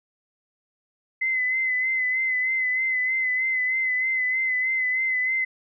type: tone with vibrato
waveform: sine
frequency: 2039 Hz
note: C7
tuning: 45 cents flat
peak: -21 dBFS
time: 1.21-5.45 s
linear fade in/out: 10 ms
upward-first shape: sine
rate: 3.2 Hz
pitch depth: 33 cents each way
effects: none